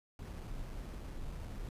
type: noise with sample-and-hold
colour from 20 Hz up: brown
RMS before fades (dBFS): -43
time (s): 0.19-1.69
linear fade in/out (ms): 2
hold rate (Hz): 3675
effects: resampled to 32000 Hz